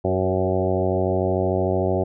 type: harmonic tone with a mistuned harmonic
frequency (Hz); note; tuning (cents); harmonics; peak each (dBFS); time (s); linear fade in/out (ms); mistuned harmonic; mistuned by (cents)
93.3; F#2; +15; 1 / 2 / 3 / 4 / 5 / 6 / 7 / 8 / 9; -25 / -28 / -30 / -24 / -29 / -27 / -27 / -31 / -37; 0.04-2.04; 10; 5; +22
effects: none